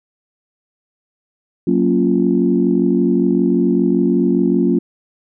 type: chord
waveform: sine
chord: Gb major seventh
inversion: none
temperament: equal with one note detuned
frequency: 185 / 232 / 277.2 / 349.2 Hz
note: Gb3 / Bb3 / Db4 / F4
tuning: 0 / -8 / 0 / 0 cents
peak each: -17 dBFS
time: 1.67-4.79 s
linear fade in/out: 5 ms
effects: tanh soft clip ceiling -1 dBFS